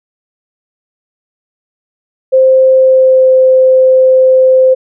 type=tone with pitch glide; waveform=sine; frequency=523.3 to 519.1 Hz; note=C5 to C5; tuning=0 to -14 cents; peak=-3 dBFS; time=2.32-4.75 s; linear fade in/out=20 ms; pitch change=-14 cents; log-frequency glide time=2.74-3.32 s; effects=none